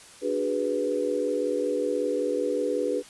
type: chord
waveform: sine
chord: G# half-diminished seventh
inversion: second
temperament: equal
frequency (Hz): 293.7 / 370 / 415.3 / 493.9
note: D4 / F#4 / G#4 / B4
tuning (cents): 0 / 0 / 0 / 0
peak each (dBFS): -31 / -33 / -29 / -27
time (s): 0.21-3.03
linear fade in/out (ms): 50
effects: white hiss -49 dBFS RMS until 3.09 s + resampled to 24000 Hz